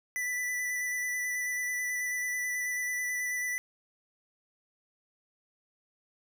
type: tone with vibrato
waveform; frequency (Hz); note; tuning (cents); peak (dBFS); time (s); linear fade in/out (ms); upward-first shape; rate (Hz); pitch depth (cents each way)
square; 1981; B6; +5; -31; 0.16-3.58; 0; square; 9.2; 13
effects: none